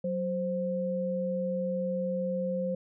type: tone pair together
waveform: sine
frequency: 185.52 / 523.3 Hz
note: F#3 / C5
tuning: +5 / 0 cents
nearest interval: octave + tritone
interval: 1795 cents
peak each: -32 / -30 dBFS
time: 0.04-2.75 s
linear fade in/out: 5 ms
effects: none